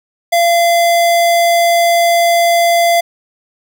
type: tone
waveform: square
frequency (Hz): 684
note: F5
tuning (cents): -36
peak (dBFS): -9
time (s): 0.32-3.01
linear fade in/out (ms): 10
effects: none